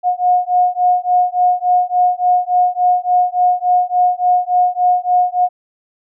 sine beating tone pair, 720 / 723.5 Hz, F#5 / F#5, -47 / -39 cents, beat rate 3.5 Hz, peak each -14 / -14 dBFS, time 0.03-5.49 s, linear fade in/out 50 ms, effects none

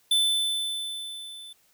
square tone with level ramp, 3520 Hz, A7, in tune, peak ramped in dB -19 to -42 dBFS, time 0.11-1.53 s, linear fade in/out 5 ms, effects white hiss -64 dBFS RMS until 1.73 s

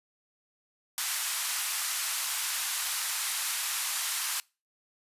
white band-pass noise, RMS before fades -32 dBFS, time 0.98-4.4 s, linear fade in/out 0 ms, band 920 to 13000 Hz, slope 24 dB/octave, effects noise-tail reverb RT60 0.3 s tail -25 dB re dry + resampled to 32000 Hz

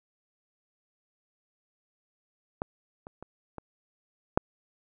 clicks, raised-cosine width 1 ms, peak -16 / -28 / -28 / -24 / -6 dBFS, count 5, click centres 2.619 / 3.069 / 3.226 / 3.583 / 4.375 s, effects none

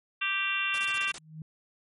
harmonic tone, 392 Hz, G4, in tune, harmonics 3 / 4 / 5 / 6 / 7 / 8 / 9, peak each -36 / -34 / -39 / -36 / -29 / -41 / -38 dBFS, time 0.21-1.12 s, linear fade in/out 10 ms
white noise bursts, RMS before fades -40 dBFS, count 7, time 0.74-1.183 s, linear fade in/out 0 ms, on 41 ms, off 26 ms
sine tone with exponential growth, 156.9 Hz, D#3, 15 cents sharp, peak -35 dBFS, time 1.04-1.42 s, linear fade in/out 2 ms, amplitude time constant 81 ms
effects MP3 48 kbps

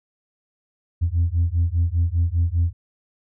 sine beating tone pair, 82.7 / 87.7 Hz, E2 / F2, +6 / +8 cents, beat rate 5 Hz, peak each -19 dBFS, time 1.01-2.73 s, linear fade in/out 20 ms, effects tanh soft clip ceiling -13 dBFS

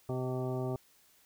harmonic tone with a mistuned harmonic, 128.5 Hz, C3, 31 cents flat, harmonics 1 / 2 / 3 / 4 / 5 / 6 / 7 / 9, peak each -35 / -40 / -37 / -48 / -41 / -47 / -50 / -50 dBFS, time 0.09-0.76 s, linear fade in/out 2 ms, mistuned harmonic 5, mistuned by -21 cents, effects white hiss -65 dBFS RMS until 1.25 s

